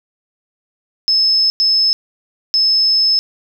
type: tone bursts at uneven times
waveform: sine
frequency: 5220 Hz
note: E8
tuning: 18 cents flat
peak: -10 dBFS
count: 3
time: 1.08-1.5 / 1.6-1.93 / 2.54-3.19 s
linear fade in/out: 0 ms
effects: 7-bit